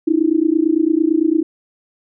sine tone with amplitude modulation, 320 Hz, D#4, 49 cents sharp, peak -8 dBFS, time 0.07-1.43 s, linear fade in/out 10 ms, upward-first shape sine, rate 28.9 Hz, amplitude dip 95%, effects none

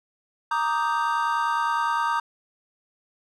triangle chord, Eb major seventh, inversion second, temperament equal, 932.3 / 1174.7 / 1244.5 / 1568 Hz, Bb5 / D6 / Eb6 / G6, 0 / 0 / 0 / 0 cents, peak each -23 / -27 / -26 / -28 dBFS, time 0.51-2.2 s, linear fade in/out 5 ms, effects none

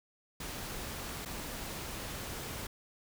pink noise with dropouts, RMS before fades -41 dBFS, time 0.4-2.67 s, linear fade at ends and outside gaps 5 ms, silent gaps 1.251-1.257 s, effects none

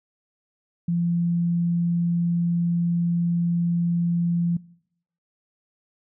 sine tone, 171.5 Hz, F3, 31 cents flat, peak -20 dBFS, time 0.88-4.57 s, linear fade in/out 5 ms, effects noise-tail reverb RT60 0.7 s tail -22 dB re dry

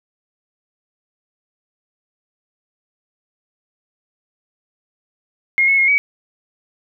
sine tone with pitch steps, 2143 / 2192 / 2150 / 2268 Hz, C7 / C#7 / C7 / C#7, +41 / -20 / +47 / +39 cents, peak -11 dBFS, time 5.58-5.98 s, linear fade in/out 0 ms, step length 100 ms, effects none

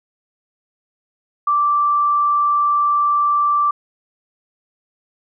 sine tone, 1170 Hz, D6, 7 cents flat, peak -13 dBFS, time 1.47-3.71 s, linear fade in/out 5 ms, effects none

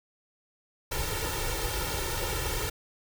pink noise with comb filter, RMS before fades -31 dBFS, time 0.91-2.7 s, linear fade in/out 10 ms, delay 2.2 ms, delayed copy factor +0.95, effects none

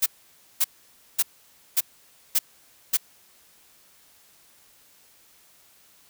blue noise bursts, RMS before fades -20 dBFS, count 6, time 0.02-2.972 s, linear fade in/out 10 ms, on 42 ms, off 540 ms, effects white hiss -57 dBFS RMS until 6.09 s

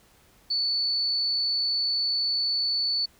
sine tone, 4468 Hz, C#8, 13 cents sharp, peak -23 dBFS, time 0.5-3.06 s, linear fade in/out 10 ms, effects pink hiss -59 dBFS RMS until 3.19 s

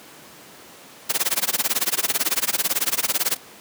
white noise with tremolo, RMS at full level -19 dBFS, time 1.09-3.37 s, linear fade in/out 10 ms, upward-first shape sine, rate 18 Hz, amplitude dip 100%, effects pink hiss -44 dBFS RMS until 3.6 s + high-pass 200 Hz 12 dB/octave

